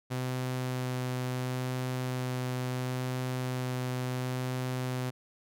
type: tone with vibrato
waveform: sawtooth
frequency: 127.2 Hz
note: C3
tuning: 48 cents flat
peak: -27 dBFS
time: 0.1-5.11 s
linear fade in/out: 20 ms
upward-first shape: sine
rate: 0.72 Hz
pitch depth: 8 cents each way
effects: none